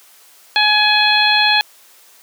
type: harmonic tone with a mistuned harmonic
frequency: 842 Hz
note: G#5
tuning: 24 cents sharp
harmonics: 1 / 2 / 3 / 4 / 5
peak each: -17 / -17 / -17 / -17 / -17 dBFS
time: 0.56-1.61 s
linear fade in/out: 0 ms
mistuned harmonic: 5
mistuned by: -15 cents
effects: white hiss -47 dBFS RMS until 2.22 s + high-pass 400 Hz 12 dB/octave